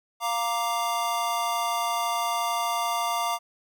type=chord; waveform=square; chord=Bb major; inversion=second; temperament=equal; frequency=698.5 / 932.3 / 1174.7 Hz; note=F5 / Bb5 / D6; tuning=0 / 0 / 0 cents; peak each=-30 dBFS; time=0.2-3.39 s; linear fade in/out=50 ms; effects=none